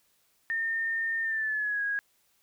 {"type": "tone with pitch glide", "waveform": "sine", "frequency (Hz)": [1818, 1648], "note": ["A#6", "G#6"], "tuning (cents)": [-44, -14], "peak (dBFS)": -27, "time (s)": [0.5, 1.99], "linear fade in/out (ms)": 0, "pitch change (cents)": -170, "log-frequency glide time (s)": [1.22, 1.83], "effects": ["white hiss -69 dBFS RMS until 2.42 s"]}